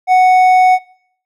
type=tone with hard clipping; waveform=sine; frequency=740 Hz; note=F#5; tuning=in tune; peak=-7 dBFS; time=0.07-0.79 s; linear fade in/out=50 ms; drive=5 dB; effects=noise-tail reverb RT60 0.7 s tail -23 dB re dry